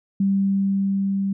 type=tone with level ramp; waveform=sine; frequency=196 Hz; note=G3; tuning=in tune; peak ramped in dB=-16 to -20 dBFS; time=0.2-1.33 s; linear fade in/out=5 ms; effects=none